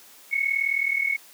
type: tone pair together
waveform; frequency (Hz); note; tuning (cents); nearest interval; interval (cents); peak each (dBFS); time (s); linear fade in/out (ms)
sine; 2186 / 2225; C#7 / C#7; -25 / +6; unison; 31; -24 / -25; 0.31-1.17; 20
effects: white hiss -50 dBFS RMS until 1.33 s + high-pass 200 Hz 12 dB/octave